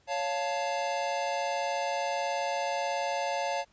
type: chord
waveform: square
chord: Db augmented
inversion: none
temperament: equal with one note detuned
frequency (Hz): 558.5 / 698.5 / 880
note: Db5 / F5 / A5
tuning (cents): +13 / 0 / 0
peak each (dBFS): -34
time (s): 0.07-3.65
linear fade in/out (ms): 50
effects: pink hiss -66 dBFS RMS until 3.72 s + resampled to 16000 Hz